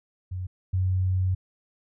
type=tone pair in turn; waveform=sine; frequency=91.8 / 92.87 Hz; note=F#2 / F#2; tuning=-13 / +7 cents; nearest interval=unison; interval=20 cents; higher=second; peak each=-29 / -21 dBFS; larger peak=second; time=0.31-0.47 / 0.73-1.35 s; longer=second; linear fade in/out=10 ms; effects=none